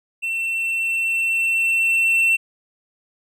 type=tone with level ramp; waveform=triangle; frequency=2696 Hz; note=E7; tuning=38 cents sharp; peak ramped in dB=-20 to -12 dBFS; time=0.22-2.37 s; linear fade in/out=20 ms; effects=none